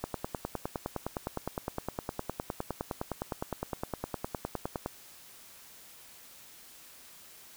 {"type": "click train", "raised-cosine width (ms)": 1, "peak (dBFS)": -18, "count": 48, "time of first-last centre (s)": [0.04, 4.861], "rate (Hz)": 9.75, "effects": ["white hiss -53 dBFS RMS until 7.56 s"]}